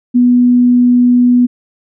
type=tone; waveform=sine; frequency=245.5 Hz; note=B3; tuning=10 cents flat; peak=-5 dBFS; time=0.14-1.47 s; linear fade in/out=20 ms; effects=none

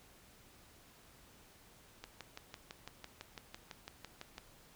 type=click train; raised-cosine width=0.2 ms; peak=-28 dBFS; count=15; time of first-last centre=2.04-4.381 s; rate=5.98 Hz; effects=pink hiss -62 dBFS RMS until 4.75 s

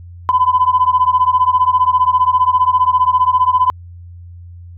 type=beating tone pair; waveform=sine; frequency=1001 / 1016 Hz; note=B5 / B5; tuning=+23 / +49 cents; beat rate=15 Hz; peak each=-12 dBFS; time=0.29-3.7 s; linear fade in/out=0 ms; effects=tanh soft clip ceiling -2 dBFS + added 87 Hz sine -32 dBFS peak until 4.77 s

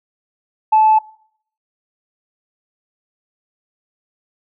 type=tone; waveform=sine; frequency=869 Hz; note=A5; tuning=22 cents flat; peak=-7 dBFS; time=0.72-0.99 s; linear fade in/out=10 ms; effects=noise-tail reverb RT60 0.6 s tail -21 dB re dry + tanh soft clip ceiling -4 dBFS

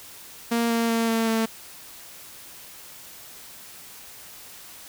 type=tone with pitch steps; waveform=sawtooth; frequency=233.1 / 230.8 / 228.6 / 226.3 / 224.1 Hz; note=A#3 / A#3 / A#3 / A3 / A3; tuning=0 / -17 / -34 / +49 / +32 cents; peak=-17 dBFS; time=0.51-1.46 s; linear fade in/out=10 ms; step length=190 ms; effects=white hiss -44 dBFS RMS until 4.88 s

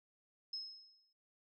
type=tone with exponential decay; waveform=sine; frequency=5170 Hz; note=E8; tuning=34 cents flat; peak=-38 dBFS; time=0.53-1.13 s; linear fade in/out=5 ms; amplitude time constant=130 ms; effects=none

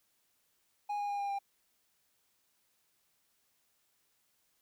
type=tone with pitch steps; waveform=triangle; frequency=825 / 817.9 / 810.8 / 803.8 / 796.9 Hz; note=G#5 / G#5 / G#5 / G5 / G5; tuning=-12 / -27 / -42 / +43 / +28 cents; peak=-31 dBFS; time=0.89-1.39 s; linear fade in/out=10 ms; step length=100 ms; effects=white hiss -75 dBFS RMS until 4.61 s

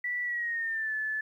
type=tone with pitch glide; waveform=sine; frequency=1960 to 1736.1 Hz; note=B6 to A6; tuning=-14 to -24 cents; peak=-29 dBFS; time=0.04-1.21 s; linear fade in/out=5 ms; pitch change=-210 cents; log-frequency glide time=0.23-0.94 s; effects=11-bit

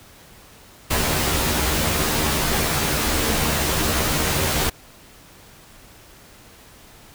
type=noise with comb filter; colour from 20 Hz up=pink; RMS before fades=-21 dBFS; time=0.9-4.7 s; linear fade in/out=10 ms; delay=13 ms; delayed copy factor=+0.85; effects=pink hiss -47 dBFS RMS until 7.14 s

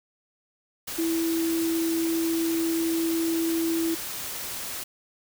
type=tone in noise; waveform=sine; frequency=329.6 Hz; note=E4; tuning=in tune; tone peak=-23 dBFS; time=0.98-3.95 s; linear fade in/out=10 ms; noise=white; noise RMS=-34 dBFS; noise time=0.87-4.84 s; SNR=+8 dB; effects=none

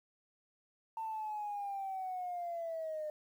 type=linear sweep; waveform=sine; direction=down; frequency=899 to 604 Hz; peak=-36 dBFS; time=0.97-3.1 s; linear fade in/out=2 ms; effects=tanh soft clip ceiling -32 dBFS + 11-bit

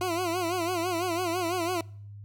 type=tone with vibrato; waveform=20% pulse; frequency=349.5 Hz; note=F4; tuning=1 cent sharp; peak=-22 dBFS; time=0.01-1.81 s; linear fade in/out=2 ms; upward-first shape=sine; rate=6 Hz; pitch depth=110 cents each way; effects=noise-tail reverb RT60 0.6 s tail -26 dB re dry + added 102 Hz sine -41 dBFS peak until 2.24 s

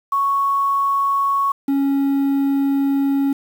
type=tone pair in turn; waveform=sine / triangle; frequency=1109 / 276.6 Hz; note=C#6 / C#4; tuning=0 / -4 cents; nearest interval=2 octaves; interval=2404 cents; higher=first; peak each=-15 / -13 dBFS; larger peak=second; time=0.12-1.52 / 1.68-3.33 s; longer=second; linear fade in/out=5 ms; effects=7-bit

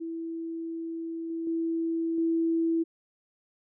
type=tone with level steps; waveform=sine; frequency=329.6 Hz; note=E4; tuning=in tune; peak=-32 / -30 / -26 / -23 dBFS; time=0-2.84 s; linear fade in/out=20 ms; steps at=1.3 / 1.47 / 2.18 s; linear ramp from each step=2 ms; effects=none

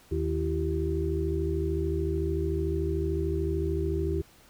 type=harmonic tone with a mistuned harmonic; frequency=77.78 Hz; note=D#2; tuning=in tune; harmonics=1 / 2 / 4 / 5; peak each=-29 / -35 / -32 / -31 dBFS; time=0.11-4.22 s; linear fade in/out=10 ms; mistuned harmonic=4; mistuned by=+130 cents; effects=pink hiss -57 dBFS RMS until 4.49 s

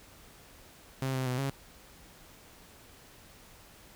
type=tone with pitch steps; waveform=sawtooth; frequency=132.9 / 130.3 / 126.3 / 137 Hz; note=C3 / C3 / B2 / C#3; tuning=+27 / -7 / +39 / -20 cents; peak=-26 dBFS; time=1.02-1.5 s; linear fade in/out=2 ms; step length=120 ms; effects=pink hiss -55 dBFS RMS until 3.95 s

